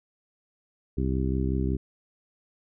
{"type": "harmonic tone", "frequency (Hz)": 65.41, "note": "C2", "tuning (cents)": 0, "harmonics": [1, 2, 3, 4, 5, 6], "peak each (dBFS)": [-27, -30, -32, -33, -34, -35], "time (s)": [0.97, 1.77], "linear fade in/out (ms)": 10, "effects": []}